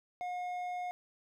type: tone with hard clipping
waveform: sine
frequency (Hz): 719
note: F#5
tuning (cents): -50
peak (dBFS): -37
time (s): 0.21-0.91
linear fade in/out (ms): 0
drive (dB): 6
effects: none